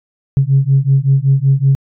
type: beating tone pair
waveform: sine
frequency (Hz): 133.9 / 139.2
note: C3 / C#3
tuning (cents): +40 / +8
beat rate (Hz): 5.3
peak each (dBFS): -11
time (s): 0.37-1.75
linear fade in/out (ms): 0
effects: tanh soft clip ceiling -2 dBFS